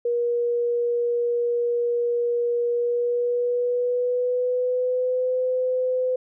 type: tone with pitch glide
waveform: sine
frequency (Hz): 477.4 to 508.7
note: A#4 to C5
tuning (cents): +41 to -49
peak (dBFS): -20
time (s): 0.05-6.16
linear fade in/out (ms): 5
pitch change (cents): +110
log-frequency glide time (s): 2.69-5.38
effects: none